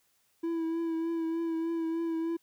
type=tone with vibrato; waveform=triangle; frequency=329.6 Hz; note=E4; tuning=in tune; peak=-27 dBFS; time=0.43-2.37 s; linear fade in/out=10 ms; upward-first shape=triangle; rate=3.3 Hz; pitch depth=31 cents each way; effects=white hiss -71 dBFS RMS until 2.42 s